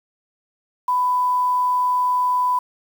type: tone with quantisation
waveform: sine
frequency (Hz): 996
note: B5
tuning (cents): +14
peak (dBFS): -16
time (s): 0.88-2.59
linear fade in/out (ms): 5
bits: 7
effects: none